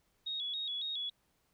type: tone with vibrato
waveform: sine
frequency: 3562 Hz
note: A7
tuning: 21 cents sharp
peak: -35 dBFS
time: 0.26-1.1 s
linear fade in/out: 10 ms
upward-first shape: square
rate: 3.6 Hz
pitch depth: 89 cents each way
effects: pink hiss -75 dBFS RMS until 1.53 s